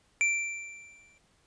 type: tone with exponential decay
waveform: square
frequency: 2349 Hz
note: D7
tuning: in tune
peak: -22 dBFS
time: 0.21-1.18 s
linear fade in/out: 0 ms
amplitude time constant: 210 ms
effects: pink hiss -67 dBFS RMS until 1.46 s + resampled to 22050 Hz